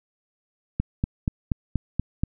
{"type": "click train", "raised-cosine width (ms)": 5, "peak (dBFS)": -10, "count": 7, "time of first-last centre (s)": [0.8, 2.235], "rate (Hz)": 4.18, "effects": []}